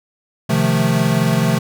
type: chord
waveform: square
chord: F dominant seventh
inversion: second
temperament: equal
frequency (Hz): 130.81 / 155.56 / 174.61 / 220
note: C3 / Eb3 / F3 / A3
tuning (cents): 0 / 0 / 0 / 0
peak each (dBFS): -20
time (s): 0.49-1.59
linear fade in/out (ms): 10
effects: none